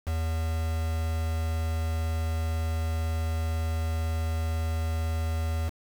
triangle tone with quantisation, 81 Hz, E2, 30 cents flat, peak -24 dBFS, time 0.06-5.7 s, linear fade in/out 20 ms, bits 6, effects none

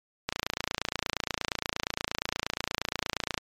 click train, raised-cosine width 0.2 ms, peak -10 dBFS, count 89, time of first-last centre 0.29-3.378 s, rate 28.5 Hz, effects MP3 96 kbps

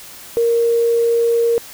sine tone with quantisation, 466.2 Hz, A#4, in tune, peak -12 dBFS, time 0.37-1.58 s, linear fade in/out 0 ms, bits 7, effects white hiss -37 dBFS RMS until 1.73 s

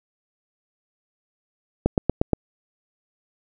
click train, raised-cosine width 2 ms, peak -4 dBFS, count 5, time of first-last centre 1.86-2.333 s, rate 8.46 Hz, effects none

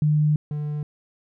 sine / triangle tone pair in turn, 150.9 / 148.82 Hz, D3 / D3, +47 / +23 cents, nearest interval unison, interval 24 cents, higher first, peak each -16 / -23 dBFS, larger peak first, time 0.02-0.36 / 0.51-0.83 s, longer first, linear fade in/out 2 ms, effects none

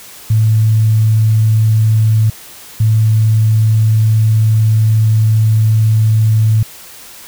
sine tone pair in turn, 109.7 / 109.7 Hz, A2 / A2, -5 / -5 cents, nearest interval unison, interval 0 cents, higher neither, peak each -7 dBFS, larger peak neither, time 0.3-2.3 / 2.8-6.63 s, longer second, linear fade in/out 5 ms, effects white hiss -35 dBFS RMS until 7.27 s

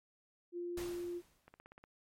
sine tone, 349.2 Hz, F4, in tune, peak -38 dBFS, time 0.52-1.22 s, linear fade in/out 50 ms
pink noise with exponential decay, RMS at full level -45 dBFS, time 0.77-1.6 s, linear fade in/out 5 ms, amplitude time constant 180 ms
click train, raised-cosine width 0.5 ms, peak -40 dBFS, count 7, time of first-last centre 1.48-1.839 s, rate 16.7 Hz
effects MP3 64 kbps

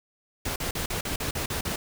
pink noise bursts, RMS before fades -30 dBFS, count 9, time 0.45-1.76 s, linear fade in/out 5 ms, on 110 ms, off 40 ms, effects none

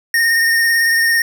square tone with vibrato, 1840 Hz, A#6, 23 cents flat, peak -12 dBFS, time 0.14-1.22 s, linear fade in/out 2 ms, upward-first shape triangle, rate 18 Hz, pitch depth 28 cents each way, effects none

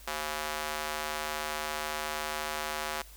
square tone with high-pass filter, 76.2 Hz, D#2, 36 cents flat, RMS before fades -35 dBFS, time 0.07-3.02 s, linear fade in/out 5 ms, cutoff 800 Hz, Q 0.86, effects added 50 Hz sine -50 dBFS peak until 3.16 s + white hiss -54 dBFS RMS until 3.16 s

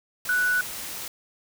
sine tone in noise, 1480 Hz, F#6, in tune, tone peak -20 dBFS, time 0.29-0.61 s, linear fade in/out 2 ms, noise white, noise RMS -35 dBFS, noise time 0.25-1.08 s, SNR +12 dB, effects none

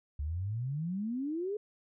sine exponential sweep, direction up, 69.3 to 431.1 Hz, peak -32 dBFS, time 0.19-1.57 s, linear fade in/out 5 ms, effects none

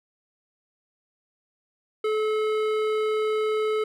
sine tone with hard clipping, 431.4 Hz, A4, 34 cents flat, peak -24 dBFS, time 2.04-3.84 s, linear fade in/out 5 ms, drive 13 dB, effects none

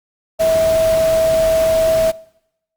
sine tone in noise, 647 Hz, E5, 32 cents flat, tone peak -11 dBFS, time 0.39-2.12 s, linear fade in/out 20 ms, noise pink, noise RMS -26 dBFS, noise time 0.39-2.12 s, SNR +12 dB, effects noise-tail reverb RT60 0.8 s tail -22 dB re dry + Opus 48 kbps

